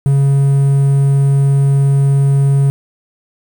triangle tone with quantisation, 138.59 Hz, C#3, in tune, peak -6 dBFS, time 0.06-2.7 s, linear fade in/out 0 ms, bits 6, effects none

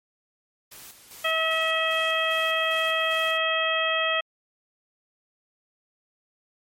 white noise with tremolo, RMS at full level -44 dBFS, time 0.71-3.38 s, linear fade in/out 10 ms, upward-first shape square, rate 2.5 Hz, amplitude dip 55%
harmonic tone, 644 Hz, E5, 41 cents flat, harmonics 1 / 2 / 3 / 4 / 5, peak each -28 / -28 / -28 / -28 / -28 dBFS, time 1.24-4.21 s, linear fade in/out 10 ms
effects MP3 64 kbps

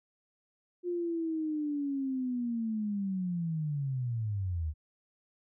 sine linear sweep, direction down, 356.8 to 73.42 Hz, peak -30 dBFS, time 0.83-4.74 s, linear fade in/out 50 ms, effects none

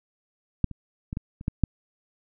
clicks, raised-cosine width 5 ms, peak -8 / -25 / -19 / -17 / -27 / -13 / -7 dBFS, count 7, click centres 0.643 / 0.713 / 1.129 / 1.171 / 1.411 / 1.481 / 1.637 s, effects none

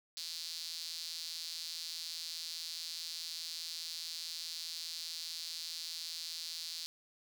sawtooth tone with high-pass filter, 164.81 Hz, E3, in tune, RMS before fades -43 dBFS, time 0.17-6.86 s, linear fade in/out 0 ms, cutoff 4400 Hz, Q 4.6, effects none

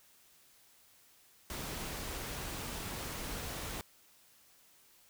pink noise, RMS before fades -41 dBFS, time 1.5-3.81 s, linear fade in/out 0 ms, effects white hiss -64 dBFS RMS until 5.09 s

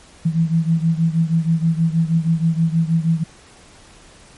sine beating tone pair, 162.2 / 168.5 Hz, E3 / E3, -28 / +38 cents, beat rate 6.3 Hz, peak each -16 / -19 dBFS, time 0.25-3.24 s, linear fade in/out 10 ms, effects pink hiss -46 dBFS RMS until 4.37 s + MP3 48 kbps

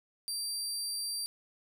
25% pulse tone, 4701 Hz, D8, 1 cent sharp, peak -29 dBFS, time 0.28-1.26 s, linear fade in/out 0 ms, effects none

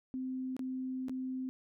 sine tone with dropouts, 258.8 Hz, C4, 19 cents flat, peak -35 dBFS, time 0.14-1.49 s, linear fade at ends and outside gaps 0 ms, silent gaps 0.566-0.593 / 1.084-1.095 s, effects none

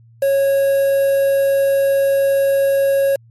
triangle tone with quantisation, 550 Hz, C#5, 14 cents flat, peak -10 dBFS, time 0.22-3.16 s, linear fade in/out 5 ms, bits 5, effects added 115 Hz sine -44 dBFS peak until 3.3 s + MP3 64 kbps

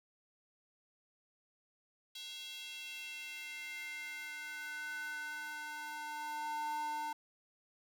square tone with high-pass filter sweep, 300.4 Hz, D4, 39 cents sharp, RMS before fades -43 dBFS, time 2.15-7.13 s, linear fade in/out 5 ms, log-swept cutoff 3500 to 790 Hz, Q 4.2, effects none

